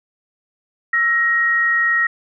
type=tone pair together; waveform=sine; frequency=1332 / 1883.7 Hz; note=E6 / A#6; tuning=+18 / +18 cents; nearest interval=tritone; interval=600 cents; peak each=-23 / -14 dBFS; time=0.93-2.07 s; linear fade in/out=5 ms; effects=none